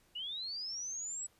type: linear sweep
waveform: sine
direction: up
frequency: 2829 to 7902 Hz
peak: -38 dBFS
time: 0.15-1.27 s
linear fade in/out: 10 ms
effects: pink hiss -69 dBFS RMS until 1.39 s + resampled to 32000 Hz